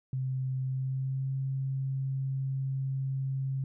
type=tone with pitch glide; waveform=sine; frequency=130.81 to 134.25 Hz; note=C3 to C3; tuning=0 to +45 cents; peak=-29 dBFS; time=0.13-3.64 s; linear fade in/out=2 ms; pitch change=+45 cents; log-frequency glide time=0.63-1.33 s; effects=none